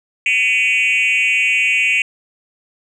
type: tone with frequency modulation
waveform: sine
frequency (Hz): 2489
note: D#7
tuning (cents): 0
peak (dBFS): -10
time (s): 0.26-2.02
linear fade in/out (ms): 2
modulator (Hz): 231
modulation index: 1.3
effects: tanh soft clip ceiling -11 dBFS